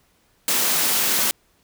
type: high-pass noise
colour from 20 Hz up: white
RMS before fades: -20 dBFS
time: 0.48-1.31 s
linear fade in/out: 0 ms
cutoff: 150 Hz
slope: 24 dB/octave
effects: pink hiss -62 dBFS RMS until 1.63 s